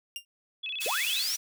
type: tone with exponential decay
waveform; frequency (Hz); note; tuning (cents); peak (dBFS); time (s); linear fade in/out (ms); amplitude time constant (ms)
sawtooth; 2800; F7; +4; -27; 0.16-0.25; 1; 19
type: tone with vibrato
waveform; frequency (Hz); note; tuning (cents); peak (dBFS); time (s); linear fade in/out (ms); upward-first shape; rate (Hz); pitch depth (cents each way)
sine; 2966; F#7; +4; -32; 0.63-1.23; 10; square; 16; 240
type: high-pass noise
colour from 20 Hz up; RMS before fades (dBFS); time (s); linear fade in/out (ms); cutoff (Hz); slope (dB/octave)
pink; -34; 0.8-1.37; 20; 3200; 12
type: linear sweep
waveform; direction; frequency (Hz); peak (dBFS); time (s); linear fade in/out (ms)
sine; up; 390 to 5920; -29; 0.86-1.36; 2
effects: none